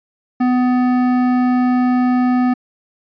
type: tone with hard clipping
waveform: sine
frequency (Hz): 250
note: B3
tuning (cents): +21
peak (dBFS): -14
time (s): 0.4-2.54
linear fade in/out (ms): 10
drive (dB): 13
effects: resampled to 11025 Hz